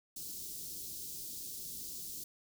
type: band-stop noise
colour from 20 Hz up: white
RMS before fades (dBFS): -44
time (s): 0.16-2.24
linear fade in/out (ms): 5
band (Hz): 380 to 4300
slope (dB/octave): 24
effects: none